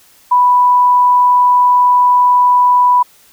sine tone, 987.8 Hz, B5, in tune, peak -6 dBFS, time 0.31-3.03 s, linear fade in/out 10 ms, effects white hiss -47 dBFS RMS until 3.32 s

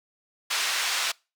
white band-pass noise, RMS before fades -27 dBFS, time 0.5-1.12 s, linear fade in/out 10 ms, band 1000 to 4900 Hz, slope 12 dB/octave, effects noise-tail reverb RT60 0.3 s tail -26 dB re dry

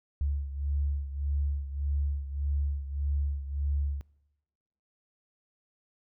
sine beating tone pair, 70.7 / 72.4 Hz, C#2 / D2, +35 / -24 cents, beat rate 1.7 Hz, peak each -29 / -34 dBFS, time 0.21-4.01 s, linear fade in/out 0 ms, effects noise-tail reverb RT60 1.0 s tail -22 dB re dry

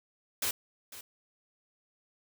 white noise with echo, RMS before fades -31 dBFS, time 0.42-0.51 s, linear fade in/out 5 ms, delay 500 ms, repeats 1, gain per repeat -15 dB, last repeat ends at 1.01 s, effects none

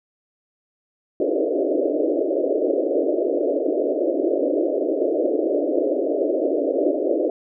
pink band-pass noise, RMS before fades -21 dBFS, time 1.2-7.3 s, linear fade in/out 2 ms, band 280 to 640 Hz, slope 96 dB/octave, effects none

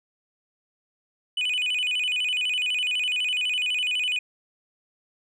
sine tone with vibrato, 2724 Hz, F7, 44 cents flat, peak -20 dBFS, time 1.37-4.19 s, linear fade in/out 5 ms, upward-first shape square, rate 12 Hz, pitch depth 160 cents each way, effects tanh soft clip ceiling -22 dBFS

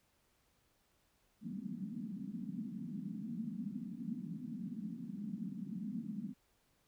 pink band-pass noise, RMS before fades -43 dBFS, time 1.41-6.34 s, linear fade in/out 50 ms, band 180 to 240 Hz, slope 48 dB/octave, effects pink hiss -75 dBFS RMS until 6.87 s

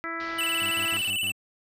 harmonic tone, 331.3 Hz, E4, 9 cents sharp, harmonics 1 / 2 / 3 / 4 / 5 / 6 / 7, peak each -38 / -42 / -44 / -34 / -39 / -35 / -46 dBFS, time 0.04-0.97 s, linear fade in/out 0 ms
white low-pass noise, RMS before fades -44 dBFS, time 0.2-1.1 s, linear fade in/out 2 ms, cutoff 5000 Hz, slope 48 dB/octave
square tone with vibrato, 2818 Hz, F7, 15 cents sharp, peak -26 dBFS, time 0.38-1.32 s, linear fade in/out 10 ms, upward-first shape square, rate 18 Hz, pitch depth 90 cents each way
20% pulse tone bursts, 98 Hz, G2, in tune, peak -34 dBFS, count 5, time 0.61-1.322 s, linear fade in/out 10 ms, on 100 ms, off 53 ms
effects none

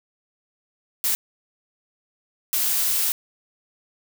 blue noise bursts at uneven times, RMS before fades -22 dBFS, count 2, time 1.04-1.15 / 2.53-3.12 s, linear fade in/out 0 ms, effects none

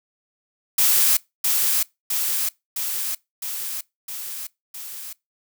blue noise with echo, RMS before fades -17 dBFS, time 0.78-1.17 s, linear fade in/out 5 ms, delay 660 ms, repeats 6, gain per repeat -3 dB, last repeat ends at 5.13 s, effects noise-tail reverb RT60 0.2 s tail -23 dB re dry

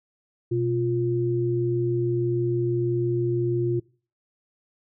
sine tone pair together, 123.95 / 350.2 Hz, B2 / F4, +7 / +5 cents, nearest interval octave + tritone, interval 1798 cents, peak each -25 / -23 dBFS, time 0.51-3.8 s, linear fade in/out 10 ms, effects noise-tail reverb RT60 0.4 s tail -23 dB re dry

